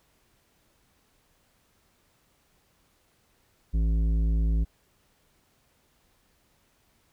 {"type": "tone with tanh clipping", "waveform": "sine", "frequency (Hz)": 54.8, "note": "A1", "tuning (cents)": -6, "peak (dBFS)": -23, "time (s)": [3.73, 4.65], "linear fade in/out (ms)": 20, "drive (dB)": 11, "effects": ["pink hiss -67 dBFS RMS until 7.12 s"]}